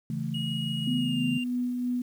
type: chord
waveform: sine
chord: A major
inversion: first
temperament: equal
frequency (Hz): 138.59 / 164.81 / 220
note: C#3 / E3 / A3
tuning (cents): 0 / 0 / 0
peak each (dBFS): -33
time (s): 0.1-1.38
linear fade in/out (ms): 2
type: tone with pitch glide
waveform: triangle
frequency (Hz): 2889 to 2789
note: F#7 to F7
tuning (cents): -42 to -3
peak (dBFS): -32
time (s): 0.34-1.44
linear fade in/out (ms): 5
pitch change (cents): -61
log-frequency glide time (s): 0.96-1.23
type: tone with tremolo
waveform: sine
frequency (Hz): 246.9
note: B3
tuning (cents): 0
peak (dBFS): -25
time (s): 0.87-2.02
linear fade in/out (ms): 5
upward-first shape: sine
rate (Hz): 3.1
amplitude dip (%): 30
effects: 9-bit